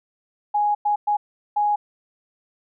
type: tone bursts at uneven times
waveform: sine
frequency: 830.6 Hz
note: G#5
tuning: in tune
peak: -17 dBFS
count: 4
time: 0.54-0.75 / 0.85-0.96 / 1.07-1.17 / 1.56-1.76 s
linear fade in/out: 10 ms
effects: none